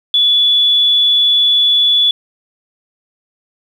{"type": "tone", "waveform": "sine", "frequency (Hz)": 3433, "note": "A7", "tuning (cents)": -43, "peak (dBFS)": -8, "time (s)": [0.14, 2.11], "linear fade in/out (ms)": 2, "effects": ["7-bit"]}